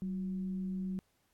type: tone with frequency modulation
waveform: sine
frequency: 188.8 Hz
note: F#3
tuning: 35 cents sharp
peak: -34 dBFS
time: 0.02-0.99 s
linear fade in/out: 0 ms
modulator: 165 Hz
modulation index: 0.21
effects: pink hiss -75 dBFS RMS until 1.33 s + AAC 64 kbps